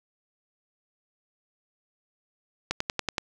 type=click train; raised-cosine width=0.2 ms; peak=-9 dBFS; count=6; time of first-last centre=2.71-3.182 s; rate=10.6 Hz; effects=none